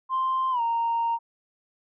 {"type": "tone with pitch glide", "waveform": "sine", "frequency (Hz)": [1046.5, 927], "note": ["C6", "A#5"], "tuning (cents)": [0, -10], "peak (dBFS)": -21, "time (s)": [0.09, 1.19], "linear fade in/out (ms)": 50, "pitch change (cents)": -210, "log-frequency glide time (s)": [0.51, 0.61], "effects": ["tanh soft clip ceiling -19 dBFS"]}